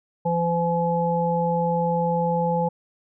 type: harmonic tone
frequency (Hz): 170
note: F3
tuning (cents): -46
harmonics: 1 / 3 / 5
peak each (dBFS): -24 / -24 / -24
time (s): 0.25-2.69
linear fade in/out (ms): 10
effects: none